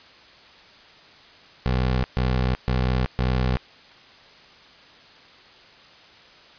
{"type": "tone bursts", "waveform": "20% pulse", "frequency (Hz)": 63.2, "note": "B1", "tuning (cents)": 41, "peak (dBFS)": -15, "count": 4, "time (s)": [1.66, 3.57], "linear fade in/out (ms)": 0, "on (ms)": 380, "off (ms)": 130, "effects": ["white hiss -49 dBFS RMS until 6.58 s", "resampled to 11025 Hz"]}